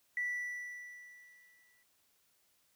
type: tone with exponential decay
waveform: triangle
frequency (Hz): 1963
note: B6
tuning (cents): -11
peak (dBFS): -28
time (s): 0.17-1.83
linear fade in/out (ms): 2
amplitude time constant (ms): 360
effects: tanh soft clip ceiling -30 dBFS + white hiss -73 dBFS RMS until 2.75 s